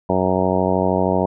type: harmonic tone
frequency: 93 Hz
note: F#2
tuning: 9 cents sharp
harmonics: 1 / 2 / 3 / 4 / 5 / 6 / 7 / 8 / 9 / 10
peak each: -27 / -22 / -25 / -24 / -24 / -24 / -23 / -28 / -28 / -26 dBFS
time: 0.09-1.26 s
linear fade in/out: 5 ms
effects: none